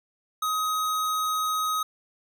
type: tone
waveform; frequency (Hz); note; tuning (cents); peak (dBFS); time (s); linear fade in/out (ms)
square; 1261; D#6; +23; -25; 0.42-1.83; 5
effects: none